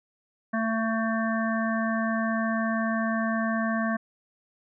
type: harmonic tone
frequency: 223.8 Hz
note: A3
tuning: 30 cents sharp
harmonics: 1 / 3 / 5 / 7 / 8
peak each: -26 / -31 / -33 / -34 / -35 dBFS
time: 0.53-3.97 s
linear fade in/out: 10 ms
effects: none